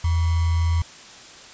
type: tone with sample-and-hold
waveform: sine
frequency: 83.4 Hz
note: E2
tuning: 21 cents sharp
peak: -17 dBFS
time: 0.04-0.82 s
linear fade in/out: 5 ms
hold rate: 1050 Hz
effects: white hiss -43 dBFS RMS until 1.53 s + resampled to 16000 Hz